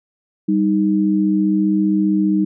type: tone pair together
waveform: sine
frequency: 195.98 / 311.1 Hz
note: G3 / D#4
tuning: 0 / 0 cents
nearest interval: minor sixth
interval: 800 cents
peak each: -16 dBFS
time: 0.48-2.45 s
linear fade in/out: 10 ms
effects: none